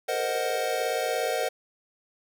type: chord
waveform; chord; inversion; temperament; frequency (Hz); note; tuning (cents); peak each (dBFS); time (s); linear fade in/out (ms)
square; C half-diminished seventh; third; equal; 466.2 / 523.3 / 622.3 / 740; Bb4 / C5 / Eb5 / Gb5; 0 / 0 / 0 / 0; -32; 0.08-1.49; 10
type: band-pass noise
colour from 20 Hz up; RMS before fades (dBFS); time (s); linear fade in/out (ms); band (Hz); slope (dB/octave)
white; -42; 0.11-1.47; 10; 410 to 480; 96
effects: none